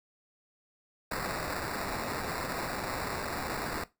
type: noise with sample-and-hold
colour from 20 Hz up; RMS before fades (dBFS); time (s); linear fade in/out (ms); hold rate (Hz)
white; -35; 1.11-3.84; 5; 3150
effects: noise-tail reverb RT60 0.2 s tail -17 dB re dry